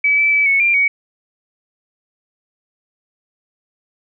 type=tone with pitch steps; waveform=sine; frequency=2290 / 2315 / 2299 / 2209 / 2381 / 2251 Hz; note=D7 / D7 / D7 / C#7 / D7 / C#7; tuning=-44 / -25 / -37 / -7 / +23 / +26 cents; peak=-11 dBFS; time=0.04-0.88 s; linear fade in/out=5 ms; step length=140 ms; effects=none